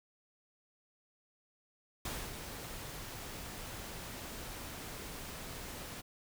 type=noise with ADSR envelope; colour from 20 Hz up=pink; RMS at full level=-39 dBFS; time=2.05-6.02 s; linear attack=4 ms; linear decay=250 ms; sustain=-6 dB; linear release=22 ms; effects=none